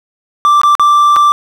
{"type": "tone with dropouts", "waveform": "triangle", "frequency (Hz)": 1174.7, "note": "D6", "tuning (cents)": 0, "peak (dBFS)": -3, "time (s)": [0.45, 1.32], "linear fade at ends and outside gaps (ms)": 0, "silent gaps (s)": [[0.615, 0.634], [0.752, 0.796], [1.161, 1.165]], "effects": ["7-bit"]}